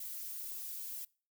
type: noise with flanger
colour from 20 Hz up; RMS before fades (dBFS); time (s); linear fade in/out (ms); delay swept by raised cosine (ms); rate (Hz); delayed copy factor
violet; -43; 0-1.05; 5; 1.6 to 6.3; 2; -0.85
effects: noise-tail reverb RT60 0.4 s tail -24 dB re dry